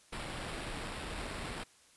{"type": "noise with sample-and-hold", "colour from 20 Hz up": "pink", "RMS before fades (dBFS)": -41, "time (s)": [0.12, 1.64], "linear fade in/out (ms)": 10, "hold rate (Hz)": 6300, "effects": ["white hiss -63 dBFS RMS until 1.96 s", "resampled to 24000 Hz"]}